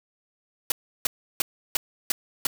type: noise bursts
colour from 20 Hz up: white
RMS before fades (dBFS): -23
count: 6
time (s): 0.7-2.47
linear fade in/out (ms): 2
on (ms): 20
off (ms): 330
effects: none